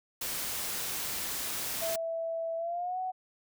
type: noise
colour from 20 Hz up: white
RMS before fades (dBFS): -35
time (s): 0.21-1.96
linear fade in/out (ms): 5
type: tone with pitch glide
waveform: sine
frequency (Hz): 659.3 to 744.3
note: E5 to F#5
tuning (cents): 0 to +10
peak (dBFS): -31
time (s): 1.81-3.12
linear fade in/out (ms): 20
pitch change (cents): +210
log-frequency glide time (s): 2.57-2.99
effects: none